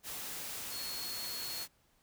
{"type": "tone in noise", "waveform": "sine", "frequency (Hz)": 4329, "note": "C#8", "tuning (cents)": -42, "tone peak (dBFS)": -41, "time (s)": [0.7, 1.67], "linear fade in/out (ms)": 50, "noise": "white", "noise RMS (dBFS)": -42, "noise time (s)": [0.03, 1.68], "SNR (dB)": -2, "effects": ["pink hiss -71 dBFS RMS until 2.02 s"]}